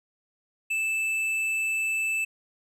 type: tone with tanh clipping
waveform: sine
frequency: 2635 Hz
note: E7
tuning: 1 cent flat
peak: -26 dBFS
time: 0.7-2.25 s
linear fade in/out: 10 ms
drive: 9 dB
effects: none